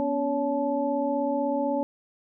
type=tone cluster; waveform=sine; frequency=246.2 / 282.3 / 564 / 866 Hz; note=B3 / C#4 / C#5 / A5; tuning=-5 / +32 / +30 / -28 cents; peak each=-32 / -28 / -27 / -31 dBFS; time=0-1.83 s; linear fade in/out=0 ms; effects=none